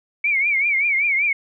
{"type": "tone with vibrato", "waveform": "sine", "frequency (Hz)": 2255, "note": "C#7", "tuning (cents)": 29, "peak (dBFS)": -16, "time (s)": [0.24, 1.33], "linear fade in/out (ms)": 5, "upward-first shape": "triangle", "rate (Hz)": 5.2, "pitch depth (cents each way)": 140, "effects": []}